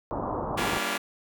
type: low-pass noise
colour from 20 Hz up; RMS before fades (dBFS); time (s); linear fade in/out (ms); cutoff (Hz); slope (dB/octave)
white; -31; 0.11-0.78; 0; 1100; 48
type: chord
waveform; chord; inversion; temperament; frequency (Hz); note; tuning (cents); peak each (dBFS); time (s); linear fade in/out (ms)
5% pulse; G diminished seventh; none; just; 196 / 235.2 / 282.2 / 338.7; G3 / Bb3 / Db4 / Fb4; 0 / +16 / +31 / +47; -22; 0.57-0.98; 10
effects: none